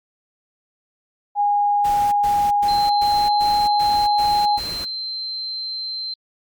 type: tone with pitch glide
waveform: sine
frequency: 820 to 828.1 Hz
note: G#5 to G#5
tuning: -22 to -5 cents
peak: -15 dBFS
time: 1.35-4.6 s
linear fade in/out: 50 ms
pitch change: +17 cents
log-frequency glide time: 2.85-3.32 s
type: noise bursts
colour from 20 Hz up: pink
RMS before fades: -34 dBFS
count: 8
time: 1.84-4.85 s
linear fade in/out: 10 ms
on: 280 ms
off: 110 ms
type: tone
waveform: sine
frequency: 4114 Hz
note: C8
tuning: 30 cents flat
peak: -25 dBFS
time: 2.68-6.14 s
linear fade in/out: 5 ms
effects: Opus 48 kbps